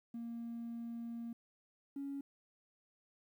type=tone pair in turn; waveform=triangle; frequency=233.1 / 278.5 Hz; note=A#3 / C#4; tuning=0 / +8 cents; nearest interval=minor third; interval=308 cents; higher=second; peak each=-38 / -36 dBFS; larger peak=second; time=0.14-1.33 / 1.96-2.21 s; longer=first; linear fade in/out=5 ms; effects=tanh soft clip ceiling -37 dBFS + 12-bit